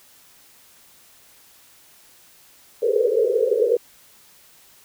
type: band-pass noise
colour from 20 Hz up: pink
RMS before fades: -19 dBFS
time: 2.82-3.77 s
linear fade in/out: 5 ms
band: 410 to 510 Hz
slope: 96 dB/octave
effects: white hiss -52 dBFS RMS until 4.84 s

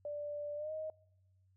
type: tone with pitch glide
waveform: sine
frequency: 587.3 to 625.8 Hz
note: D5 to D#5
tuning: 0 to +10 cents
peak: -38 dBFS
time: 0.05-0.9 s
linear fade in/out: 2 ms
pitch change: +110 cents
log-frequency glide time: 0.56-0.72 s
effects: noise-tail reverb RT60 0.9 s tail -26 dB re dry + added 94 Hz sine -67 dBFS peak until 1.56 s

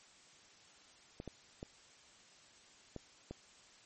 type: clicks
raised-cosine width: 2 ms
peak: -30 dBFS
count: 5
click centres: 1.201 / 1.277 / 1.629 / 2.963 / 3.31 s
effects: white hiss -62 dBFS RMS until 3.85 s + MP3 32 kbps

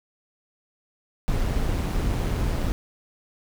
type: noise with amplitude modulation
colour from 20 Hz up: brown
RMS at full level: -22 dBFS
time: 1.28-2.72 s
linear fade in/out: 0 ms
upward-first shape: sine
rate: 176 Hz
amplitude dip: 45%
effects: none

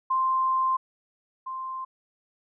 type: tone pair in turn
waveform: sine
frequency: 1046.5 / 1046.5 Hz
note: C6 / C6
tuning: 0 / 0 cents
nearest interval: unison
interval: 0 cents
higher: neither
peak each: -21 / -31 dBFS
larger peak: first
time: 0.1-0.77 / 1.46-1.85 s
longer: first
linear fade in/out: 10 ms
effects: none

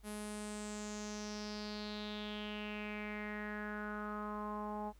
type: tone with low-pass filter sweep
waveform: sawtooth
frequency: 210 Hz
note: G#3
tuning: 19 cents sharp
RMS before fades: -43 dBFS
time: 0.03-4.93 s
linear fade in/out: 50 ms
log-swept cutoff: 11000 to 850 Hz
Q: 5.2
effects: added 50 Hz sine -58 dBFS peak until 4.99 s + pink hiss -71 dBFS RMS until 4.99 s

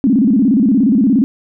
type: tone with vibrato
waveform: sine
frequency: 240 Hz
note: B3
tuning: 49 cents flat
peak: -8 dBFS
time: 0.04-1.24 s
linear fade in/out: 0 ms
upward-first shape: square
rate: 17 Hz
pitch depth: 220 cents each way
effects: none

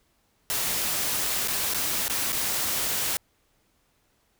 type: noise with dropouts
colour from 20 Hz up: white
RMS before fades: -27 dBFS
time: 0.5-3.17 s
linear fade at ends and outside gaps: 0 ms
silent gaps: 1.475-1.483 / 1.737-1.745 / 2.081-2.098 / 2.321-2.328 s
effects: pink hiss -68 dBFS RMS until 4.39 s

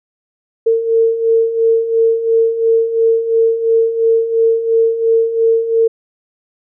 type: beating tone pair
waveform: sine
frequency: 452.2 / 455.1 Hz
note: A4 / A#4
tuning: +47 / -42 cents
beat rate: 2.9 Hz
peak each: -17 / -11 dBFS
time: 0.66-5.88 s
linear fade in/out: 10 ms
effects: none

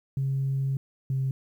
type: tone pair in turn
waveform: sine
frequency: 135.6 / 133.27 Hz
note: C#3 / C3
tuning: -38 / +32 cents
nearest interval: unison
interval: 30 cents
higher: first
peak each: -23 dBFS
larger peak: neither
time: 0.17-0.77 / 1.1-1.31 s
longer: first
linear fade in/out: 2 ms
effects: tanh soft clip ceiling -20 dBFS + 10-bit

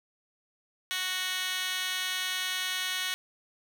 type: tone with high-pass filter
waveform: 15% pulse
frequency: 370 Hz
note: F#4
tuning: in tune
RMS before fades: -32 dBFS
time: 0.91-3.14 s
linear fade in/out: 0 ms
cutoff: 2400 Hz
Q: 4
effects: 9-bit

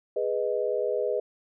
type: chord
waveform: sine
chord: G# minor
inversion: none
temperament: equal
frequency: 415.3 / 493.9 / 622.3 Hz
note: G#4 / B4 / D#5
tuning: 0 / 0 / 0 cents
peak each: -29 / -28 / -30 dBFS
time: 0.16-1.2 s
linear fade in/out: 5 ms
effects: none

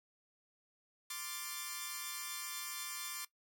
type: chord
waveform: 5% pulse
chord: D minor seventh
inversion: third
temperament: equal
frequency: 1046.5 / 1174.7 / 1396.9 / 1760 Hz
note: C6 / D6 / F6 / A6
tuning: 0 / 0 / 0 / 0 cents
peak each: -35 / -33 / -39 / -36 dBFS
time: 1.1-3.25 s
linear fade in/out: 5 ms
effects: noise-tail reverb RT60 0.1 s tail -17 dB re dry

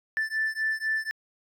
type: beating tone pair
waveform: triangle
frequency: 1760 / 1764 Hz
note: A6 / A6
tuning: 0 / +4 cents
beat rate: 4 Hz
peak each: -26 dBFS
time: 0.17-1.11 s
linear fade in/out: 0 ms
effects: tanh soft clip ceiling -20 dBFS

